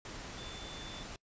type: tone in noise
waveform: sine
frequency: 3520 Hz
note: A7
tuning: in tune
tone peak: -48 dBFS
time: 0.38-1.03 s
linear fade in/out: 2 ms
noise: pink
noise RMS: -45 dBFS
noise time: 0.05-1.16 s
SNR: -6 dB
effects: noise-tail reverb RT60 0.1 s tail -24 dB re dry + resampled to 16000 Hz